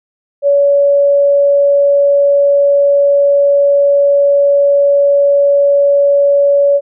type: tone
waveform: sine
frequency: 566 Hz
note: C#5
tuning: 36 cents sharp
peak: -6 dBFS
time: 0.42-6.81 s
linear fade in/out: 50 ms
effects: none